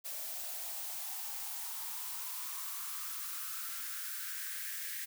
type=noise with high-pass filter sweep; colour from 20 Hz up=blue; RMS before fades=-41 dBFS; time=0.04-5.06 s; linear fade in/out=20 ms; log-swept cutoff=610 to 1800 Hz; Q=5.3; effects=none